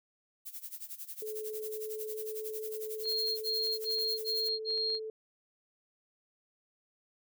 violet noise with tremolo, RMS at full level -41 dBFS, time 0.45-4.49 s, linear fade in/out 20 ms, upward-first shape sine, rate 11 Hz, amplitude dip 85%
sine tone with pitch glide, 432.1 to 438.1 Hz, A4 to A4, -31 to -7 cents, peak -37 dBFS, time 1.22-5.1 s, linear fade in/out 2 ms, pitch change +24 cents, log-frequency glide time 1.46-3.89 s
sine tone bursts, 4234 Hz, C8, 20 cents sharp, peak -30 dBFS, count 5, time 3.03-4.996 s, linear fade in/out 50 ms, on 350 ms, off 54 ms
clicks, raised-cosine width 0.2 ms, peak -37 dBFS, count 12, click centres 3.056 / 3.119 / 3.282 / 3.67 / 3.842 / 3.91 / 3.985 / 4.485 / 4.706 / 4.777 / 4.902 / 4.95 s
effects none

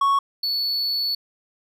triangle tone pair in turn, 1108.7 / 4435 Hz, C#6 / C#8, 0 / 0 cents, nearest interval 2 octaves, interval 2400 cents, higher second, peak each -14 / -20 dBFS, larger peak first, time 0.01-0.19 / 0.43-1.15 s, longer second, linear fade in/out 5 ms, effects none

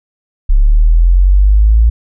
sine linear sweep, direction up, 33.56 to 57 Hz, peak -4 dBFS, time 0.49-1.9 s, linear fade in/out 10 ms, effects none

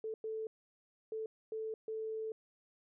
sine tone bursts at uneven times, 440 Hz, A4, in tune, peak -37 dBFS, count 5, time 0.04-0.14 / 0.24-0.47 / 1.12-1.26 / 1.52-1.74 / 1.88-2.32 s, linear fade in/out 2 ms, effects none

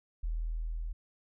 sine tone with level ramp, 40.56 Hz, E1, 27 cents flat, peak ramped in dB -30 to -34 dBFS, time 0.23-0.93 s, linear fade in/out 10 ms, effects none

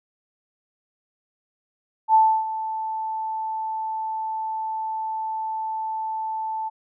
sine tone with ADSR envelope, 880 Hz, A5, in tune, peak -11 dBFS, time 2.08-6.7 s, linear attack 62 ms, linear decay 300 ms, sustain -14 dB, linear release 25 ms, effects none

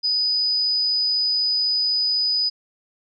sine tone, 4978 Hz, D#8, in tune, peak -18 dBFS, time 0.03-2.5 s, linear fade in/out 20 ms, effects none

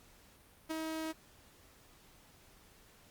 sawtooth tone with ADSR envelope, 318.6 Hz, D#4, 41 cents sharp, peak -30 dBFS, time 0.69-1.13 s, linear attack 20 ms, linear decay 11 ms, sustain -3 dB, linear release 23 ms, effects pink hiss -62 dBFS RMS until 3.1 s + Opus 48 kbps

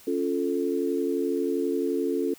sine chord, Db augmented, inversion none, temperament equal, 277.2 / 349.2 / 440 Hz, Db4 / F4 / A4, 0 / 0 / 0 cents, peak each -28 dBFS, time 0.07-2.34 s, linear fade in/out 5 ms, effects white hiss -52 dBFS RMS until 2.38 s

